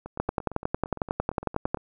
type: two click trains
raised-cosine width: 1 ms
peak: -10 / -23 dBFS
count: 18 / 16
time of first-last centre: 0.2-1.745 / 0.06-1.772 s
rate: 11 / 8.76 Hz
effects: none